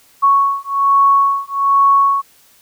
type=beating tone pair; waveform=sine; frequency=1108.7 / 1109.9 Hz; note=C#6 / C#6; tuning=0 / +2 cents; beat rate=1.2 Hz; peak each=-13 dBFS; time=0.22-2.22 s; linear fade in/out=20 ms; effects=white hiss -50 dBFS RMS until 2.61 s